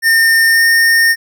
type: tone with pitch glide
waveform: square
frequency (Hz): 1816 to 1829.7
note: A#6 to A#6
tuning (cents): -46 to -33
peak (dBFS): -8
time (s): 0.02-1.16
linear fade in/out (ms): 50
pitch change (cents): +13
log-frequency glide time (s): 0.51-0.63
effects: none